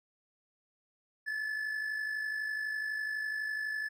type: tone with amplitude modulation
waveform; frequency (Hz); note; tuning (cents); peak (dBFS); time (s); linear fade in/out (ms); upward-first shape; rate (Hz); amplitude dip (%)
triangle; 1730; A6; -30; -29; 1.26-3.89; 20; sine; 52; 50
effects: none